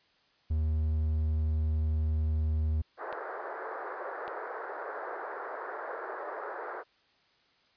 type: tone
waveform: triangle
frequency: 77.78 Hz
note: D#2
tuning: in tune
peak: -24 dBFS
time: 0.5-2.82 s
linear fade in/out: 10 ms
type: band-pass noise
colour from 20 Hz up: pink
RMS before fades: -39 dBFS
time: 2.97-6.84 s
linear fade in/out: 50 ms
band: 390 to 1700 Hz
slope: 48 dB/octave
type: clicks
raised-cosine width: 0.3 ms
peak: -27 dBFS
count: 2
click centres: 3.127 / 4.279 s
effects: white hiss -67 dBFS RMS until 7.76 s + resampled to 11025 Hz